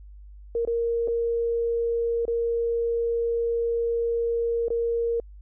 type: tone with dropouts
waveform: sine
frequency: 466.2 Hz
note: A#4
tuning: in tune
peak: -22 dBFS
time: 0.55-5.2 s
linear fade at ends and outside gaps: 2 ms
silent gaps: 0.651-0.674 / 1.076-1.082 / 2.253-2.279 / 4.683-4.703 s
effects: added 50 Hz sine -42 dBFS peak until 5.41 s